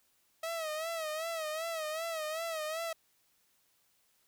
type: tone with vibrato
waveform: sawtooth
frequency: 640 Hz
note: D#5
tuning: 49 cents sharp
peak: -31 dBFS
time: 0.43-2.93 s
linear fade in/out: 5 ms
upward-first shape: sine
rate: 2.6 Hz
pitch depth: 81 cents each way
effects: white hiss -72 dBFS RMS until 4.27 s